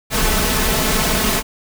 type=noise with comb filter; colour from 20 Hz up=pink; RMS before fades=-17 dBFS; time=0.1-1.43 s; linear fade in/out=50 ms; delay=4.6 ms; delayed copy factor=+0.7; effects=none